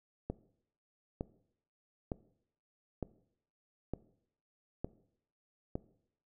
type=click train; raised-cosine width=2 ms; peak=-22 dBFS; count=7; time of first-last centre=0.3-5.755 s; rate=1.1 Hz; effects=noise-tail reverb RT60 0.7 s tail -19 dB re dry